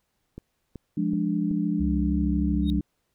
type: click train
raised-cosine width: 3 ms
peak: -25 dBFS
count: 4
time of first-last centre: 0.38-1.512 s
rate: 2.65 Hz
type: chord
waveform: sine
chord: D diminished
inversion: first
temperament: equal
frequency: 174.61 / 207.7 / 293.7 Hz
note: F3 / Ab3 / D4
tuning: 0 / 0 / 0 cents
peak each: -27 dBFS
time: 0.97-2.81 s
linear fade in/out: 5 ms
type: tone with pitch glide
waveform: sine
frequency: 68.2 to 67.53 Hz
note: C#2 to C#2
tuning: -28 to -45 cents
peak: -26 dBFS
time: 1.79-2.81 s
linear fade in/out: 20 ms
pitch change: -17 cents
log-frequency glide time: 2.24-2.62 s
type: tone with exponential growth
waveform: triangle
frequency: 3729 Hz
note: A#7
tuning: in tune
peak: -30 dBFS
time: 2.62-2.7 s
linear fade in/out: 0 ms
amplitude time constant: 17 ms
effects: pink hiss -75 dBFS RMS until 3.14 s